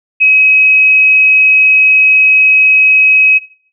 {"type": "tone", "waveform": "sine", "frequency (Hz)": 2546, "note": "D#7", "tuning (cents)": 39, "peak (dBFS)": -4, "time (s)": [0.2, 3.39], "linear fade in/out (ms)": 20, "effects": ["noise-tail reverb RT60 0.5 s tail -18 dB re dry"]}